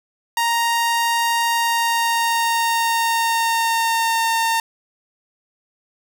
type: tone with pitch glide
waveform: sawtooth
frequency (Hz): 932.3 to 911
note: A#5 to A#5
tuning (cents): 0 to -40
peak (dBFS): -13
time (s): 0.37-4.6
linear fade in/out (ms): 2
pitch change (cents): -40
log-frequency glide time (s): 1.53-4.27
effects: none